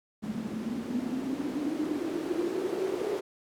white noise with band-pass filter sweep, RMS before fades -32 dBFS, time 0.22-3.21 s, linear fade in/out 20 ms, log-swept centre 210 to 410 Hz, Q 9.8, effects none

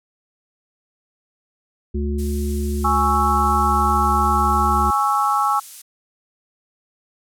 harmonic tone, 72.2 Hz, D2, 29 cents flat, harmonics 1 / 3 / 5, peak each -21 / -26 / -28 dBFS, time 1.94-4.91 s, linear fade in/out 10 ms
violet noise, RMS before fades -31 dBFS, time 2.18-5.82 s, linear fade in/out 10 ms
sine chord, C# minor, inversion second, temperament equal, 830.6 / 1108.7 / 1318.5 Hz, G#5 / C#6 / E6, 0 / 0 / 0 cents, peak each -20 dBFS, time 2.84-5.6 s, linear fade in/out 10 ms
effects low-pass 10000 Hz 12 dB/octave

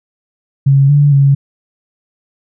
sine tone with pitch steps, 137.7 / 144.7 / 139 Hz, C#3 / D3 / C#3, -11 / -25 / +5 cents, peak -5 dBFS, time 0.66-1.35 s, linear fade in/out 10 ms, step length 230 ms, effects none

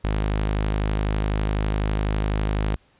sawtooth tone, 52 Hz, G#1, 3 cents sharp, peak -17 dBFS, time 0.04-2.76 s, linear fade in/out 5 ms, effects pink hiss -60 dBFS RMS until 2.99 s + resampled to 8000 Hz

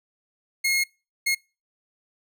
sawtooth tone bursts at uneven times, 2156 Hz, C#7, 49 cents flat, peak -17 dBFS, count 2, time 0.64-0.84 / 1.26-1.35 s, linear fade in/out 10 ms, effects noise-tail reverb RT60 0.3 s tail -25 dB re dry

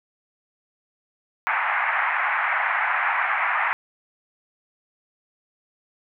white band-pass noise, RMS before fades -23 dBFS, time 1.47-3.73 s, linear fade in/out 0 ms, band 730 to 2200 Hz, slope 48 dB/octave, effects none

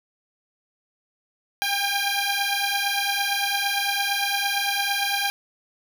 10% pulse beating tone pair, 797 / 805.8 Hz, G5 / G5, +28 / +48 cents, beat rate 8.8 Hz, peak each -17 dBFS, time 1.62-5.3 s, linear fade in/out 0 ms, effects none

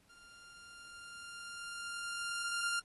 sawtooth tone with level ramp, 1396.9 Hz, F6, in tune, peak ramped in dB -55 to -29 dBFS, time 0.09-2.8 s, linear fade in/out 10 ms, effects pink hiss -70 dBFS RMS until 2.84 s + AAC 32 kbps

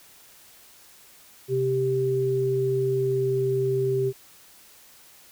sine tone pair together, 130.81 / 391.4 Hz, C3 / G4, 0 / -3 cents, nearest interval octave + perfect fifth, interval 1897 cents, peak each -27 / -22 dBFS, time 1.48-4.13 s, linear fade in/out 50 ms, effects white hiss -52 dBFS RMS until 5.31 s

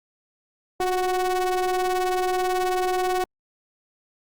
square ring-modulated tone, 186.4 Hz, F#3, 13 cents sharp, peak -19 dBFS, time 0.8-3.24 s, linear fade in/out 2 ms, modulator 550 Hz, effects Opus 48 kbps

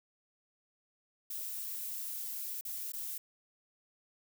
violet noise with dropouts, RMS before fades -40 dBFS, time 1.3-3.18 s, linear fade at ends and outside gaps 5 ms, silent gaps 2.611-2.65 / 2.921-2.934 s, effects none

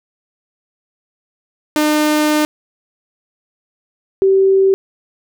sawtooth / sine tone pair in turn, 302.8 / 386 Hz, D#4 / G4, -47 / -27 cents, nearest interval major third, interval 420 cents, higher second, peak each -8 dBFS, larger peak neither, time 1.76-2.45 / 4.22-4.74 s, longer first, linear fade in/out 0 ms, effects none

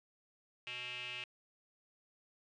square tone with band-pass filter, 123.47 Hz, B2, in tune, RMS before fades -44 dBFS, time 0.67-1.24 s, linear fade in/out 0 ms, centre 2700 Hz, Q 7.5, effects resampled to 22050 Hz

